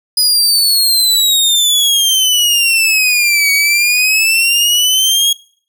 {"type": "exponential two-way sweep", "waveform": "sawtooth", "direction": "down then up", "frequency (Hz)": [4994, 2244, 3308], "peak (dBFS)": -6, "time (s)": [0.17, 5.33], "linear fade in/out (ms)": 5, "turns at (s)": 3.52, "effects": ["noise-tail reverb RT60 0.5 s tail -23 dB re dry"]}